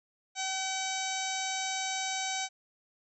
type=harmonic tone with a mistuned harmonic; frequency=763 Hz; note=G5; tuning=47 cents flat; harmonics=1 / 2 / 3 / 4 / 5 / 6 / 7 / 8 / 9 / 10; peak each=-36 / -42 / -39 / -43 / -40 / -45 / -45 / -38 / -46 / -44 dBFS; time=0.35-2.49 s; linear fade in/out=50 ms; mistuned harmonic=7; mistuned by=+43 cents; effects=none